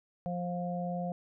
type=harmonic tone; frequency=176.5 Hz; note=F3; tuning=19 cents sharp; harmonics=1 / 3 / 4; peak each=-34 / -39 / -38 dBFS; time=0.26-1.12 s; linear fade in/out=0 ms; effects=none